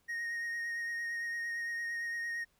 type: tone with vibrato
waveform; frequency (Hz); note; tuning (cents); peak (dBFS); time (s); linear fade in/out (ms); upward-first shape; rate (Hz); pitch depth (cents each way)
triangle; 1864.7; A#6; 0; -33; 0.08-2.45; 20; triangle; 8.8; 18
effects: pink hiss -73 dBFS RMS until 2.59 s